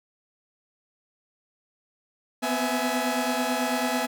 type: tone cluster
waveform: sawtooth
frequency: 246.5 / 255.6 / 657 / 839 Hz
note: B3 / C4 / E5 / G#5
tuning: -3 / -40 / -6 / +17 cents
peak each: -26 dBFS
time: 2.42-4.07 s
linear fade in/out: 20 ms
effects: none